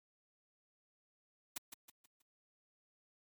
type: noise with echo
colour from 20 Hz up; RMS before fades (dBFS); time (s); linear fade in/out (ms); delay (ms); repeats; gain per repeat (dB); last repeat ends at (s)
white; -41; 1.56-1.58; 5; 160; 4; -8; 2.22
effects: high-pass 100 Hz 12 dB/octave + MP3 96 kbps